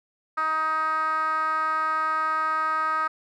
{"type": "tone with band-pass filter", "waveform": "10% pulse", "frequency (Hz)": 314.5, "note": "D#4", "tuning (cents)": 19, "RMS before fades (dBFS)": -25, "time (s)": [0.37, 3.08], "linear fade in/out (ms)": 10, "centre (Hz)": 1300, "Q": 5.4, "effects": []}